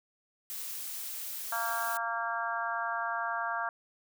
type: noise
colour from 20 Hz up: blue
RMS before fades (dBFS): -39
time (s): 0.5-1.97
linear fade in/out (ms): 0
type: harmonic tone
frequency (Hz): 230.6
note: A#3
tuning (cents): -19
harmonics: 3 / 4 / 5 / 6 / 7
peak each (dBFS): -37 / -37 / -37 / -37 / -37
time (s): 1.52-3.69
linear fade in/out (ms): 2
effects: none